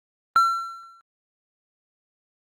triangle tone with exponential decay, 1354 Hz, E6, 46 cents sharp, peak -10 dBFS, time 0.36-1.01 s, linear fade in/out 0 ms, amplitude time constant 140 ms, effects Opus 24 kbps

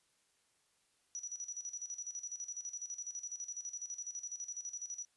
sine tone with tremolo, 5870 Hz, F#8, 15 cents flat, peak -39 dBFS, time 1.15-5.05 s, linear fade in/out 0 ms, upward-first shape square, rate 12 Hz, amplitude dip 75%, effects white hiss -75 dBFS RMS until 5.16 s + resampled to 24000 Hz

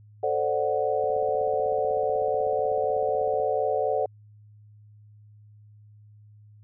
sine chord, D dominant seventh, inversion second, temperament equal, 440 / 523.3 / 587.3 / 740 Hz, A4 / C5 / D5 / F#5, 0 / 0 / 0 / 0 cents, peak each -28 dBFS, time 0.23-4.06 s, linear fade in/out 5 ms
click train, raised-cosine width 2 ms, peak -34 dBFS, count 39, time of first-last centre 1.04-3.4 s, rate 16.1 Hz
effects added 105 Hz sine -49 dBFS peak until 6.63 s

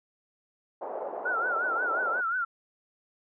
pink band-pass noise, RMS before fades -36 dBFS, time 0.81-2.21 s, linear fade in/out 10 ms, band 470 to 830 Hz, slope 24 dB/octave
sine tone with vibrato, 1414 Hz, F6, 21 cents sharp, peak -26 dBFS, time 1.25-2.45 s, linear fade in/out 10 ms, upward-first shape triangle, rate 5.6 Hz, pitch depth 140 cents each way
effects none

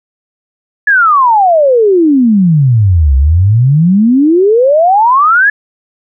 sine exponential two-way sweep, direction down then up, 1730 to 64.7 to 1730 Hz, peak -4 dBFS, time 0.87-5.5 s, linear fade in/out 5 ms, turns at 3.16 s, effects none

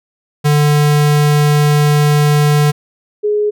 square / sine tone pair in turn, 147.9 / 418.3 Hz, D3 / G#4, +13 / +12 cents, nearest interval octave + tritone, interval 1799 cents, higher second, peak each -9 / -11 dBFS, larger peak first, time 0.44-2.72 / 3.23-3.51 s, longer first, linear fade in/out 20 ms, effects none

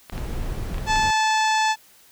clicks, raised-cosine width 0.3 ms, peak -20 dBFS, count 5, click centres 0.098 / 0.179 / 0.744 / 0.782 / 0.958 s
brown noise, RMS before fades -28 dBFS, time 0.12-1.11 s, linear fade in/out 5 ms
harmonic tone, 871 Hz, A5, 18 cents flat, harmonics 1 / 2 / 3 / 4 / 5 / 6 / 7 / 8 / 9, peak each -19 / -25 / -29 / -31 / -33 / -35 / -36 / -37 / -38 dBFS, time 0.86-1.76 s, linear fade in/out 50 ms
effects white hiss -53 dBFS RMS until 2.11 s

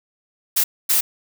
blue noise bursts at uneven times, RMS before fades -17 dBFS, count 2, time 0.56-0.64 / 0.89-1.01 s, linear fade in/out 10 ms, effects none

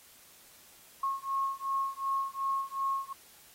sine beating tone pair, 1086 / 1088.7 Hz, C#6 / C#6, -36 / -32 cents, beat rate 2.7 Hz, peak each -33 / -33 dBFS, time 1.03-3.13 s, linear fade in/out 5 ms, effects white hiss -57 dBFS RMS until 3.54 s + AAC 48 kbps

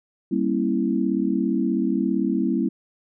sine chord, G diminished seventh, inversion none, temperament equal with one note detuned, 196 / 233.1 / 271.3 / 329.6 Hz, G3 / Bb3 / Db4 / Fb4, 0 / 0 / -37 / 0 cents, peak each -25 dBFS, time 0.31-2.69 s, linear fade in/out 10 ms, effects none

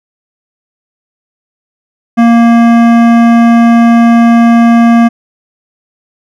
sine tone with hard clipping, 233.1 Hz, A#3, in tune, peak -4 dBFS, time 2.17-5.09 s, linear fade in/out 20 ms, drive 15 dB, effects none

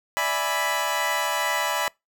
20% pulse chord, E dominant seventh, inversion third, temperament equal, 587.3 / 659.3 / 830.6 / 987.8 Hz, D5 / E5 / G#5 / B5, 0 / 0 / 0 / 0 cents, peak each -25 / -25 / -25 / -21 dBFS, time 0.17-1.88 s, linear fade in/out 0 ms, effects noise-tail reverb RT60 0.2 s tail -25 dB re dry

